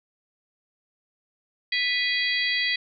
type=harmonic tone with a mistuned harmonic; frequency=659.3 Hz; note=E5; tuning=in tune; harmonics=3 / 4 / 5 / 6 / 7; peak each=-25 / -31 / -29 / -31 / -31 dBFS; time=1.72-2.76 s; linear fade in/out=5 ms; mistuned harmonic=4; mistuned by=-110 cents; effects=none